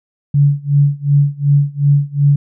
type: tone with tremolo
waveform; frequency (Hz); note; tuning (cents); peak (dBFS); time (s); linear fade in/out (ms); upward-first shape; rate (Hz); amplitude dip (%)
sine; 143; D3; -46; -6; 0.34-2.36; 5; sine; 2.7; 95
effects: none